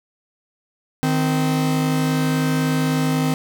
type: tone pair together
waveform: 45% pulse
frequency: 155.7 / 259.4 Hz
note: D#3 / C4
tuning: +2 / -15 cents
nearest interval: major sixth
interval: 883 cents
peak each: -20 / -20 dBFS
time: 1.03-3.34 s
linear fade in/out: 0 ms
effects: none

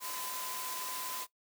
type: tone in noise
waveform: sine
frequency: 1017 Hz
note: C6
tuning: 50 cents flat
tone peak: -43 dBFS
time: 0-1.27 s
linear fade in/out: 50 ms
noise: white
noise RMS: -40 dBFS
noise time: 0-1.27 s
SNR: -6 dB
effects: noise-tail reverb RT60 0.1 s tail -17 dB re dry + high-pass 300 Hz 12 dB/octave

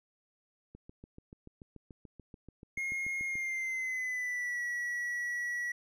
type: click train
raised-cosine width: 3 ms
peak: -36 dBFS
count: 19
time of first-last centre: 0.75-3.355 s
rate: 6.91 Hz
type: tone with pitch glide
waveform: triangle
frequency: 2146 to 1934.1 Hz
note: C7 to B6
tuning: +43 to -37 cents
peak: -31 dBFS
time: 2.77-5.72 s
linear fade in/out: 5 ms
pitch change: -180 cents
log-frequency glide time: 3.24-4.62 s
effects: none

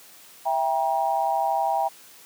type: chord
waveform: sine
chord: E diminished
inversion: none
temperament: just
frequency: 659.3 / 791.1 / 949.3 Hz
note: E5 / G5 / Bb5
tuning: 0 / +16 / +31 cents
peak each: -27 / -23 / -27 dBFS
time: 0.45-1.89 s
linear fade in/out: 20 ms
effects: white hiss -49 dBFS RMS until 2.25 s + high-pass 150 Hz 12 dB/octave

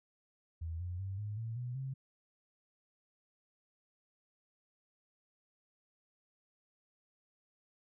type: tone with pitch steps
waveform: sine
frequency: 82.1 / 89.02 / 96.51 / 104.64 / 113.46 / 123.01 / 133.37 Hz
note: E2 / F2 / G2 / G#2 / A#2 / B2 / C3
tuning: -6 / +34 / -27 / +14 / -46 / -6 / +34 cents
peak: -37 dBFS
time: 0.61-1.94 s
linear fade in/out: 10 ms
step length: 190 ms
effects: none

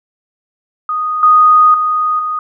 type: tone with level steps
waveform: sine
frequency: 1241 Hz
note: D#6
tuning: 5 cents flat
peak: -14 / -4 / -11 / -15 dBFS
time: 0.89-2.39 s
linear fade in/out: 2 ms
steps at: 1.23 / 1.74 / 2.19 s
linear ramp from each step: 2 ms
effects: none

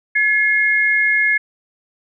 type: tone pair together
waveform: sine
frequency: 1705 / 2148 Hz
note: G#6 / C7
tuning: +45 / +45 cents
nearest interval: major third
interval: 400 cents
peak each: -16 / -15 dBFS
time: 0.15-1.38 s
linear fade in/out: 10 ms
effects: none

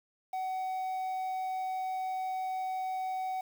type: tone with quantisation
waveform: triangle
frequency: 751 Hz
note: F#5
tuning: 26 cents sharp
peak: -30 dBFS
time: 0.33-3.41 s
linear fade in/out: 5 ms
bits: 9
effects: none

